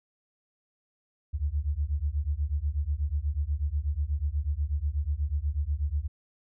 sine beating tone pair, 69.3 / 77.5 Hz, C#2 / D#2, 0 / -6 cents, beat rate 8.2 Hz, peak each -29 dBFS, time 1.33-6.08 s, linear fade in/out 20 ms, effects none

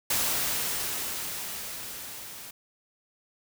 white noise with level ramp, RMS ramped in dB -26 to -43 dBFS, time 0.1-2.51 s, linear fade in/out 5 ms, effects none

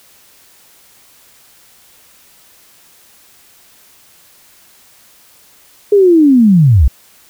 sine linear sweep, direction down, 419.1 to 55.2 Hz, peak -4 dBFS, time 5.92-6.88 s, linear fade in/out 5 ms, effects white hiss -46 dBFS RMS until 7.29 s

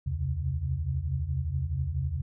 sine tone cluster, 71.2 / 83.2 / 130.4 / 135 Hz, C#2 / E2 / C3 / C#3, +47 / +17 / -5 / -45 cents, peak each -35 / -30 / -36 / -33 dBFS, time 0.06-2.22 s, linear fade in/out 10 ms, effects none

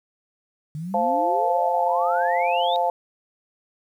sine exponential sweep, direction up, 146.83 to 3792 Hz, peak -28 dBFS, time 0.75-2.76 s, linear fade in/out 0 ms
harmonic tone, 174.61 Hz, F3, in tune, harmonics 3 / 4 / 5, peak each -25 / -22 / -23 dBFS, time 0.94-2.9 s, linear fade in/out 2 ms
effects 9-bit

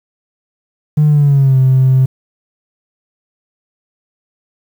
triangle tone with pitch glide, 150.6 to 131.1 Hz, D3 to C3, +44 to +4 cents, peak -3 dBFS, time 0.97-2.06 s, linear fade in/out 10 ms, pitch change -240 cents, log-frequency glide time 1.08-1.58 s, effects tanh soft clip ceiling -3 dBFS + 7-bit

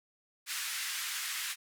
pink band-pass noise, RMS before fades -37 dBFS, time 0.46-1.56 s, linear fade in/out 50 ms, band 1500 to 14000 Hz, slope 24 dB/octave, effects none

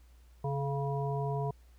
harmonic tone with a mistuned harmonic, 138.59 Hz, C#3, in tune, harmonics 1 / 3 / 5 / 7, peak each -32 / -37 / -39 / -40 dBFS, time 0.44-1.51 s, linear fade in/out 5 ms, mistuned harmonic 3, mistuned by +43 cents, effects added 60 Hz sine -55 dBFS peak until 1.78 s + pink hiss -69 dBFS RMS until 1.78 s

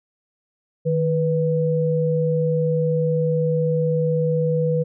sine tone pair together, 156 / 491.8 Hz, D#3 / B4, +5 / -7 cents, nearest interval octave + minor sixth, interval 1988 cents, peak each -20 dBFS, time 0.85-4.84 s, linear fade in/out 20 ms, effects none

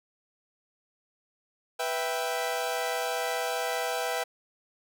sawtooth chord, E minor, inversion second, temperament equal, 493.9 / 659.3 / 784 Hz, B4 / E5 / G5, 0 / 0 / 0 cents, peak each -29 dBFS, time 1.79-4.24 s, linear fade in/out 10 ms, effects none

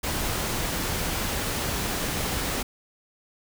pink noise, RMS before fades -28 dBFS, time 0.03-2.63 s, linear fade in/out 10 ms, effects none

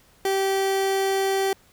30% pulse tone, 388 Hz, G4, 18 cents flat, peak -18 dBFS, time 0.25-1.53 s, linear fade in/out 2 ms, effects pink hiss -57 dBFS RMS until 1.72 s

